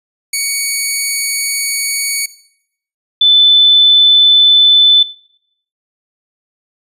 10% pulse / sine tone pair in turn, 2241 / 3512 Hz, C#7 / A7, +18 / -4 cents, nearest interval minor sixth, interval 778 cents, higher second, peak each -5 dBFS, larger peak neither, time 0.33-2.26 / 3.21-5.03 s, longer first, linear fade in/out 5 ms, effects noise-tail reverb RT60 0.7 s tail -18 dB re dry + resampled to 32000 Hz

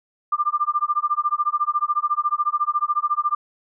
sine tone with tremolo, 1194 Hz, D6, 28 cents sharp, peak -15 dBFS, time 0.32-3.35 s, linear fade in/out 5 ms, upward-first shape sine, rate 14 Hz, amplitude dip 100%, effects none

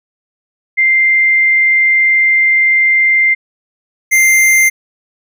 sine / square tone pair in turn, 2093 / 2093 Hz, C7 / C7, 0 / 0 cents, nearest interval unison, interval 0 cents, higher neither, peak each -7 dBFS, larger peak neither, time 0.77-3.35 / 4.11-4.7 s, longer first, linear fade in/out 20 ms, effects none

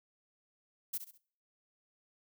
violet noise with echo, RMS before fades -36 dBFS, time 0.93-0.98 s, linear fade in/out 10 ms, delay 67 ms, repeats 3, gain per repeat -9 dB, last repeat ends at 1.181 s, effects noise-tail reverb RT60 0.5 s tail -22 dB re dry

